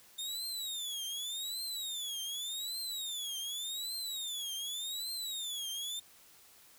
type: tone with vibrato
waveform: sawtooth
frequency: 3626 Hz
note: A#7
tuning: 49 cents flat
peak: -34 dBFS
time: 0.18-6 s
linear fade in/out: 10 ms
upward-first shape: triangle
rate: 0.86 Hz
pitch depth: 250 cents each way
effects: white hiss -60 dBFS RMS until 6.78 s